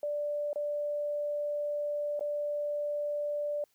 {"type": "tone with dropouts", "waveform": "sine", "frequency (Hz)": 587.3, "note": "D5", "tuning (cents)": 0, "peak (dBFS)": -30, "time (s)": [0.03, 3.64], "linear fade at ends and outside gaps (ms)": 2, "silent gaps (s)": [[0.531, 0.558], [2.194, 2.208]], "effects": ["white hiss -72 dBFS RMS until 3.74 s"]}